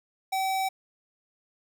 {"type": "tone", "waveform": "square", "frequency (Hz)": 766, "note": "G5", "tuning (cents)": -40, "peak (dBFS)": -26, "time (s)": [0.32, 0.69], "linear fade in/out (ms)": 10, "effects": []}